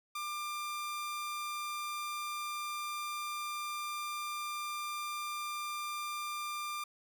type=tone; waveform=sawtooth; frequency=1193 Hz; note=D6; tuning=27 cents sharp; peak=-33 dBFS; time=0.15-6.84 s; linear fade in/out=5 ms; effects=none